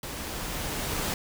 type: noise with level ramp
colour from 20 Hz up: pink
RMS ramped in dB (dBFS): -37 to -29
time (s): 0.03-1.14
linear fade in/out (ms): 2
effects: none